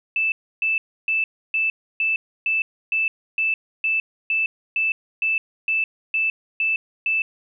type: tone bursts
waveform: sine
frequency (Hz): 2637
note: E7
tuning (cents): 0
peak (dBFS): -18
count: 16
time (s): 0.16-7.22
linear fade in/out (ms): 2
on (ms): 160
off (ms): 300
effects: none